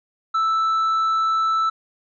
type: tone with tanh clipping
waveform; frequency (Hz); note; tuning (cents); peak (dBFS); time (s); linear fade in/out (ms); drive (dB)
triangle; 1318.5; E6; 0; -18; 0.34-1.7; 10; 8
effects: none